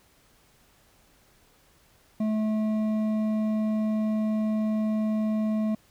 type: tone with hard clipping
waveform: triangle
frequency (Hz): 216.2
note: A3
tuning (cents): -30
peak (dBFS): -25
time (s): 2.2-5.75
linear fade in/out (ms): 5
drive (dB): 11
effects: pink hiss -61 dBFS RMS until 5.9 s